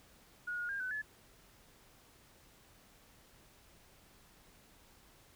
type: tone with pitch steps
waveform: sine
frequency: 1447 / 1437 / 1607 / 1508 / 1717 Hz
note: F#6 / F6 / G6 / F#6 / A6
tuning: -39 / +49 / +43 / +32 / -43 cents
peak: -36 dBFS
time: 0.47-1.02 s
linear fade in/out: 10 ms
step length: 110 ms
effects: pink hiss -63 dBFS RMS until 5.35 s